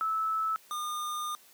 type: tone pair in turn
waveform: sine / square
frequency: 1307 / 1213.4 Hz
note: E6 / D#6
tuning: -15 / -44 cents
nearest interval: minor second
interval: 129 cents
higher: first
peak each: -27 / -33 dBFS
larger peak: first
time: 0.01-0.56 / 0.71-1.35 s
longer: second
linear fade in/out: 0 ms
effects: white hiss -58 dBFS RMS until 1.53 s + high-pass 200 Hz 12 dB/octave